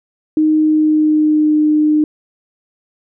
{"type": "tone with pitch glide", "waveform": "sine", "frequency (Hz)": [309.8, 304], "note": ["D#4", "D#4"], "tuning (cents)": [-7, -40], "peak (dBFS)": -9, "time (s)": [0.37, 2.04], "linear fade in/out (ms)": 2, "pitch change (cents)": -33, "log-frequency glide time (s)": [0.57, 1.59], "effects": []}